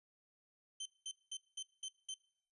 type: tone bursts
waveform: 25% pulse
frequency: 3092 Hz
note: G7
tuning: 24 cents flat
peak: -38 dBFS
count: 6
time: 0.8-2.142 s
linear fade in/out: 5 ms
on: 57 ms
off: 200 ms
effects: noise-tail reverb RT60 0.6 s tail -21 dB re dry + resampled to 24000 Hz